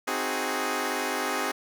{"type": "chord", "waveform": "10% pulse", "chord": "Ab dominant seventh", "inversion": "first", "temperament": "equal", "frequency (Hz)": [261.6, 311.1, 370, 415.3], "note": ["C4", "Eb4", "Gb4", "Ab4"], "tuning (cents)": [0, 0, 0, 0], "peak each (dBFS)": [-24, -26, -25, -23], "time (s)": [0.07, 1.52], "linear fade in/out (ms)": 10, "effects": []}